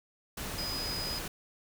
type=tone in noise; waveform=sine; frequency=4978 Hz; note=D#8; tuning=in tune; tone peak=-35 dBFS; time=0.58-1.19 s; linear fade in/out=5 ms; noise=pink; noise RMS=-38 dBFS; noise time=0.37-1.28 s; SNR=0 dB; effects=none